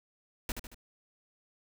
pink noise with echo, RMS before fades -33 dBFS, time 0.49-0.52 s, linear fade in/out 2 ms, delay 75 ms, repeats 3, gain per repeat -6 dB, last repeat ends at 0.745 s, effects none

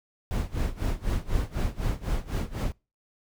brown noise with tremolo, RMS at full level -25 dBFS, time 0.31-2.72 s, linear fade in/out 0 ms, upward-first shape sine, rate 4 Hz, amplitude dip 90%, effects noise-tail reverb RT60 0.3 s tail -26 dB re dry

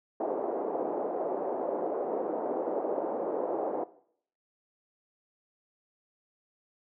pink band-pass noise, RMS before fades -32 dBFS, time 0.2-3.84 s, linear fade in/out 5 ms, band 360 to 720 Hz, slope 24 dB/octave, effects noise-tail reverb RT60 0.6 s tail -17 dB re dry

